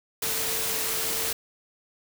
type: tone in noise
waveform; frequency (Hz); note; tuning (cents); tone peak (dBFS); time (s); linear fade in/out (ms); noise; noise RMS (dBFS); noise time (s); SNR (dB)
sine; 446.7; A4; +26; -39; 0.22-1.33; 5; white; -28; 0.22-1.33; -14
effects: none